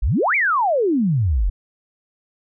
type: exponential two-way sweep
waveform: sine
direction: up then down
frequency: 40.22 to 2380 to 40.22 Hz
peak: -15 dBFS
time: 0.02-1.5 s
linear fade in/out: 10 ms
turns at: 0.35 s
effects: none